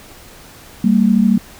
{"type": "tone pair together", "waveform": "sine", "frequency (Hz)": [196, 229.3], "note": ["G3", "A#3"], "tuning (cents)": [0, -28], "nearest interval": "minor third", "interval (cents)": 272, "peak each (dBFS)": -12, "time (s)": [0.84, 1.38], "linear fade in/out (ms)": 5, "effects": ["pink hiss -40 dBFS RMS until 1.59 s"]}